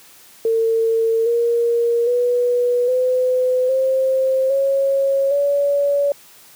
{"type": "tone with pitch steps", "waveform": "sine", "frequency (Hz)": [452.3, 469.9, 488.1, 507.1, 526.8, 547.3, 568.5], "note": ["A4", "A#4", "B4", "B4", "C5", "C#5", "C#5"], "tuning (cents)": [48, 14, -20, 46, 12, -22, 44], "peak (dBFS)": -14, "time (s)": [0.45, 6.12], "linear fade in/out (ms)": 2, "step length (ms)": 810, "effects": ["white hiss -46 dBFS RMS until 6.55 s", "high-pass 80 Hz 12 dB/octave"]}